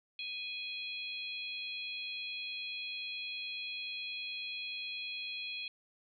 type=harmonic tone; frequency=830.6 Hz; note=G#5; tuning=in tune; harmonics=3 / 4 / 5; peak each=-41 / -43 / -45 dBFS; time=0.19-5.68 s; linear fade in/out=2 ms; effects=none